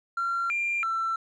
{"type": "tone with pitch steps", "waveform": "triangle", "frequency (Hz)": [1373, 2387, 1340], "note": ["F6", "D7", "E6"], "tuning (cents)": [-30, 28, 28], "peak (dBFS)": -22, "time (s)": [0.17, 1.16], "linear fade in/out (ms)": 5, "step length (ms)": 330, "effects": ["tanh soft clip ceiling -22 dBFS", "resampled to 22050 Hz"]}